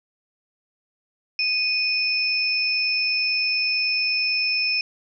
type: tone pair together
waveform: sine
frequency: 2489 / 5278 Hz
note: D#7 / E8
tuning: 0 / +1 cents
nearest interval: octave + minor second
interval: 1301 cents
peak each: -22 / -23 dBFS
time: 1.39-4.81 s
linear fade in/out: 2 ms
effects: none